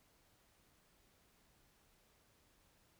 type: silence
effects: pink hiss -72 dBFS RMS until 2.99 s